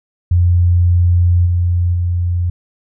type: tone with level steps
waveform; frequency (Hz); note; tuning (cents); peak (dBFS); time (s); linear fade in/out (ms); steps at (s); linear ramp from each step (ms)
sine; 87.8; F2; +10; -8 / -11 / -13; 0.31-2.5; 5; 1.45 / 1.93; 20
effects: none